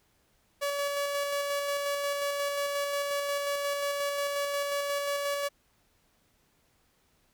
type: tone with tremolo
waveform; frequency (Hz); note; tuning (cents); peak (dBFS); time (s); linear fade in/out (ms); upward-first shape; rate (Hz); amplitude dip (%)
sawtooth; 569; C#5; +45; -24; 0.61-5.49; 20; square; 5.6; 25
effects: pink hiss -69 dBFS RMS until 7.33 s